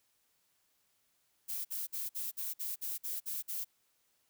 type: noise bursts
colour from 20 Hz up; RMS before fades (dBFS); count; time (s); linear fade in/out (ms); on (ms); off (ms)
violet; -38; 10; 1.48-3.648; 20; 170; 52
effects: white hiss -75 dBFS RMS until 4.29 s